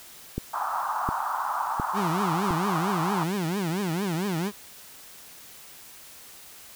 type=click train; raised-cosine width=3 ms; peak=-15 dBFS; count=4; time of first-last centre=0.38-2.508 s; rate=1.41 Hz
type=band-pass noise; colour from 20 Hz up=pink; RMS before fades=-29 dBFS; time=0.53-3.24 s; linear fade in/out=10 ms; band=790 to 1300 Hz; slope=48 dB/octave
type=tone with vibrato; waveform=30% pulse; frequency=181 Hz; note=F#3; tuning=38 cents flat; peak=-23 dBFS; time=1.93-4.52 s; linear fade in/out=50 ms; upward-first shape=triangle; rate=4.4 Hz; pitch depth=280 cents each way
effects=white hiss -47 dBFS RMS until 6.75 s